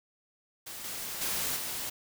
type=noise with level steps; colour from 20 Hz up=white; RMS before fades=-42 / -38 / -32 / -36 dBFS; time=0.66-1.9 s; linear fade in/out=10 ms; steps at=0.84 / 1.21 / 1.56 s; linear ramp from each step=5 ms; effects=none